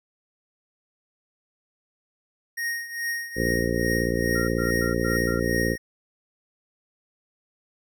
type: tone with tremolo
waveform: square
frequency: 1864.7 Hz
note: A#6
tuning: in tune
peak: -25 dBFS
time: 2.57-5.78 s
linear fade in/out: 10 ms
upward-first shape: triangle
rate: 2.4 Hz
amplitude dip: 80%
type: harmonic tone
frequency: 58.27 Hz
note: A#1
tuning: in tune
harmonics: 1 / 2 / 3 / 4 / 5 / 6 / 7 / 8 / 9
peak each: -31 / -31 / -31 / -31 / -31 / -31 / -31 / -31 / -31 dBFS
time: 3.35-5.77 s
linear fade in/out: 50 ms
type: tone bursts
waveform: sine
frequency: 1384 Hz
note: F6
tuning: 16 cents flat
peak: -32 dBFS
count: 5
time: 4.35-5.4 s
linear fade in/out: 10 ms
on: 130 ms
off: 100 ms
effects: none